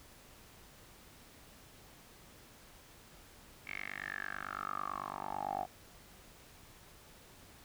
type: tone with band-pass filter sweep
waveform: 10% pulse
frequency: 49 Hz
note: G1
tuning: in tune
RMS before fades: -41 dBFS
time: 3.65-5.67 s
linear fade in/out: 50 ms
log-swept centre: 2300 to 730 Hz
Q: 8.6
effects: pink hiss -58 dBFS RMS until 7.64 s